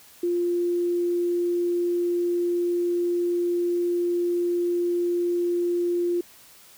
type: tone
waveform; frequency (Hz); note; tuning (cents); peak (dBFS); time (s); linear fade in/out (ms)
sine; 349.2; F4; 0; -21; 0.23-6.21; 5
effects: white hiss -51 dBFS RMS until 6.77 s